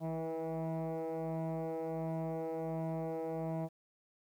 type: tone with frequency modulation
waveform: sine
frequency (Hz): 161.3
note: E3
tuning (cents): -37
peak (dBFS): -33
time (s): 0-3.69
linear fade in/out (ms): 50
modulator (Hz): 162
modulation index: 3.8
effects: tanh soft clip ceiling -33 dBFS + 11-bit